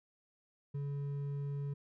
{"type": "tone with hard clipping", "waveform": "triangle", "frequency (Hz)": 141.8, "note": "C#3", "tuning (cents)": 40, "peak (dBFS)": -37, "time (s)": [0.74, 1.74], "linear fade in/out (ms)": 10, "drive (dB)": 8, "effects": []}